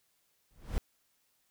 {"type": "noise with exponential growth", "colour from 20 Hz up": "brown", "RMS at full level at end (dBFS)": -29, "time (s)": [0.51, 0.78], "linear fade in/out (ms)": 0, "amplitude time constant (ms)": 58, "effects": ["white hiss -74 dBFS RMS until 1.5 s"]}